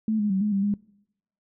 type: tone with pitch steps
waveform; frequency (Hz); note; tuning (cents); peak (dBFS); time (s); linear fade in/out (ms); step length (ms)
sine; 218.4 / 208.3 / 191 / 210.1 / 196.6 / 204.6; A3 / G#3 / G3 / G#3 / G3 / G#3; -13 / +5 / -45 / +20 / +5 / -26; -21; 0.08-0.74; 2; 110
effects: noise-tail reverb RT60 0.8 s tail -23 dB re dry